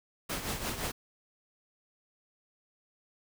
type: noise with tremolo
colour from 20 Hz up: pink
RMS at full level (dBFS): -33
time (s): 0.29-0.92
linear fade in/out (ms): 10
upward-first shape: triangle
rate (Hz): 5.8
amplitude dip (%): 65
effects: none